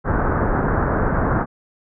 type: low-pass noise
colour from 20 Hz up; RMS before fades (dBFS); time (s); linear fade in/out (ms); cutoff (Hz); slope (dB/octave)
pink; -19; 0.04-1.46; 50; 1600; 48
effects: none